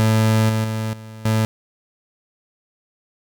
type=tone with level steps; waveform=30% pulse; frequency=110 Hz; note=A2; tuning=in tune; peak=-11 / -15 / -19 / -32 / -13 dBFS; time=0-1.45 s; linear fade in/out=0 ms; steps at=0.49 / 0.64 / 0.93 / 1.25 s; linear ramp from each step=5 ms; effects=none